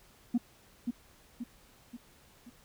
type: tone with echo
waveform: sine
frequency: 240 Hz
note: B3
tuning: 49 cents flat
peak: -22 dBFS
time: 0.34-0.38 s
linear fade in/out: 10 ms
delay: 530 ms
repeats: 4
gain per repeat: -6 dB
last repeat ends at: 2.5 s
effects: tanh soft clip ceiling -22 dBFS + pink hiss -61 dBFS RMS until 2.64 s